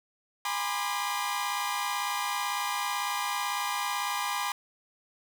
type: tone cluster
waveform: sawtooth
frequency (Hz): 820 / 974 / 1032 / 1198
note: G#5 / B5 / C6 / D6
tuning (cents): -22 / -24 / -24 / +34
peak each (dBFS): -31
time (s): 0.45-4.52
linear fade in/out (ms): 2
effects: none